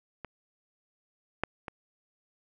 clicks, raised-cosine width 0.5 ms, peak -24 / -12 / -22 dBFS, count 3, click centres 0.247 / 1.436 / 1.682 s, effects none

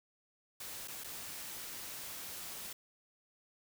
white noise with dropouts, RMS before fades -45 dBFS, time 0.6-2.73 s, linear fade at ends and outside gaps 5 ms, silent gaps 0.876-0.881 / 1.038-1.042 s, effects none

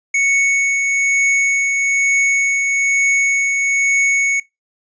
square tone with tremolo, 2217 Hz, C#7, in tune, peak -12 dBFS, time 0.14-4.4 s, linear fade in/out 5 ms, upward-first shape triangle, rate 1.1 Hz, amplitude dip 35%, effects noise-tail reverb RT60 0.2 s tail -22 dB re dry + resampled to 16000 Hz

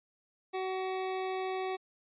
25% pulse tone, 376.1 Hz, F#4, 28 cents sharp, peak -29 dBFS, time 0.53-1.77 s, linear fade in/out 20 ms, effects resampled to 8000 Hz

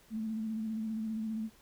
sine tone with vibrato, 220 Hz, A3, in tune, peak -33 dBFS, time 0.1-1.5 s, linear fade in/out 50 ms, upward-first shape square, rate 15 Hz, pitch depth 27 cents each way, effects pink hiss -62 dBFS RMS until 1.61 s

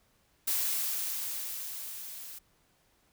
blue noise with level ramp, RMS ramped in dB -29 to -45 dBFS, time 0.47-2.39 s, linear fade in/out 10 ms, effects pink hiss -69 dBFS RMS until 3.12 s

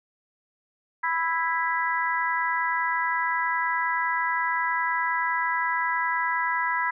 harmonic tone, 329.6 Hz, E4, in tune, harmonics 3 / 4 / 5 / 6, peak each -26 / -32 / -29 / -29 dBFS, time 1.03-6.91 s, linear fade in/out 10 ms, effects none

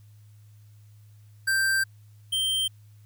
square tone pair in turn, 1570 / 3140 Hz, G6 / G7, +2 / +2 cents, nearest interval octave, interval 1200 cents, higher second, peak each -22 / -24 dBFS, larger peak first, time 1.47-1.84 / 2.32-2.68 s, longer first, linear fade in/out 10 ms, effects added 105 Hz sine -49 dBFS peak until 3.05 s + white hiss -67 dBFS RMS until 3.05 s

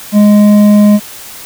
sine tone with hard clipping, 207.7 Hz, G#3, in tune, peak -4 dBFS, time 0.12-1 s, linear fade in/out 50 ms, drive 7 dB, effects white hiss -29 dBFS RMS until 1.45 s

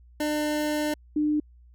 25% pulse / sine tone pair in turn, 300.6 / 300.6 Hz, D4 / D4, +40 / +40 cents, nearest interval unison, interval 0 cents, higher neither, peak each -21 dBFS, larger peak neither, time 0.2-0.94 / 1.16-1.4 s, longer first, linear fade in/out 5 ms, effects added 60 Hz sine -50 dBFS peak until 1.74 s

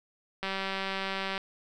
click train, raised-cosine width 0.3 ms, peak -17 dBFS, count 184, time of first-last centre 0.43-1.378 s, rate 193 Hz, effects none

